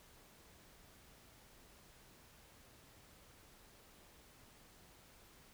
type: silence
effects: pink hiss -63 dBFS RMS until 5.53 s